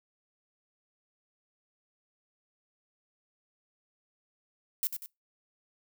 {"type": "noise with echo", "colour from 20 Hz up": "violet", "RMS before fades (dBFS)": -29, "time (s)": [4.83, 4.87], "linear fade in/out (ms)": 0, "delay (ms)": 95, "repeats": 2, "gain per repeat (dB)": -7, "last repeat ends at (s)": 5.06, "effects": ["noise-tail reverb RT60 0.2 s tail -23 dB re dry"]}